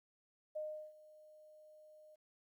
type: tone with ADSR envelope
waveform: sine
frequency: 614 Hz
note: D#5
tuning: 23 cents flat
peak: -38 dBFS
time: 0.55-2.16 s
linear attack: 14 ms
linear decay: 360 ms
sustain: -20 dB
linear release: 17 ms
effects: 13-bit